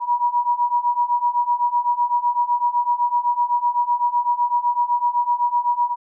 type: beating tone pair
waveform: sine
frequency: 960 / 967.9 Hz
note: B5 / B5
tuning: -49 / -35 cents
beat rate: 7.9 Hz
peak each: -21 / -19 dBFS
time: 0-5.96 s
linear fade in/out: 50 ms
effects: none